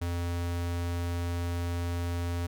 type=tone; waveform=square; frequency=86.5 Hz; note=F2; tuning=16 cents flat; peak=-30 dBFS; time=0.01-2.47 s; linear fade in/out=10 ms; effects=none